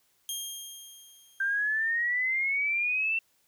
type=tone with exponential decay; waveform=15% pulse; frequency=3219 Hz; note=G7; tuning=45 cents sharp; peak=-24 dBFS; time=0.29-1.9 s; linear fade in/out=1 ms; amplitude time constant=350 ms
type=exponential sweep; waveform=sine; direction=up; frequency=1568 to 2700 Hz; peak=-25 dBFS; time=1.4-3.19 s; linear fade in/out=5 ms
effects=white hiss -69 dBFS RMS until 3.47 s